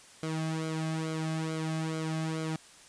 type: tone with flanger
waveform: sawtooth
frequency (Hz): 159.3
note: D#3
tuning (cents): +41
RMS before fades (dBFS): -33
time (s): 0.23-2.56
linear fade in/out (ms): 0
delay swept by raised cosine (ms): 1.1 to 2.2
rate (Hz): 2.3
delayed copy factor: -0.7
effects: white hiss -54 dBFS RMS until 2.88 s + resampled to 22050 Hz